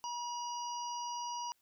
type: harmonic tone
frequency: 961 Hz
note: B5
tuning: 48 cents flat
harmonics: 1 / 3 / 5 / 6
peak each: -38 / -50 / -49 / -46 dBFS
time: 0.04-1.52 s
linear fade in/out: 0 ms
effects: white hiss -75 dBFS RMS until 1.61 s